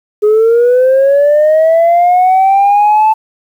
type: linear sweep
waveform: sine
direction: up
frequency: 415.3 to 880 Hz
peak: -3 dBFS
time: 0.22-3.14 s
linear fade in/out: 20 ms
effects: tanh soft clip ceiling -3 dBFS + 7-bit